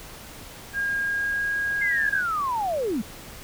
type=tone with pitch glide; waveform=sine; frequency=1622 to 1637.1 Hz; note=G#6 to G#6; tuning=-41 to -25 cents; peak=-23 dBFS; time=0.73-2.23 s; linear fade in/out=50 ms; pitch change=+16 cents; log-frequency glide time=1.02-1.49 s
type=linear sweep; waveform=sine; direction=down; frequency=2115 to 188.2 Hz; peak=-23 dBFS; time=1.81-3.02 s; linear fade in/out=10 ms
effects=pink hiss -42 dBFS RMS until 3.43 s